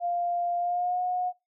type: tone with pitch glide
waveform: sine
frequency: 698.5 to 725.2 Hz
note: F5 to F#5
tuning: 0 to -35 cents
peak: -25 dBFS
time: 0-1.33 s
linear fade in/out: 50 ms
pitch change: +65 cents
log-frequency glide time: 0.58-1.01 s
effects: noise-tail reverb RT60 0.2 s tail -22 dB re dry